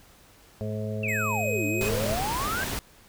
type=harmonic tone; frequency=107.2 Hz; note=A2; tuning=45 cents flat; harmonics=1 / 2 / 4 / 5 / 6; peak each=-31 / -34 / -37 / -38 / -39 dBFS; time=0.61-2.15 s; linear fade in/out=0 ms
type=exponential two-way sweep; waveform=sine; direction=down then up; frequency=2740 to 288.5 to 1632 Hz; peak=-28 dBFS; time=1.03-2.64 s; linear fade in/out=5 ms; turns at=1.66 s
type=tone with pitch glide; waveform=square; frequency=2540 to 2521 Hz; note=D#7 to D#7; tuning=+35 to +22 cents; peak=-30 dBFS; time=1.08-1.89 s; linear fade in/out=5 ms; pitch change=-13 cents; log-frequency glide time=1.18-1.45 s
type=noise; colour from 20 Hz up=pink; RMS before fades=-31 dBFS; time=1.81-2.79 s; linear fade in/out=0 ms
effects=pink hiss -55 dBFS RMS until 3.08 s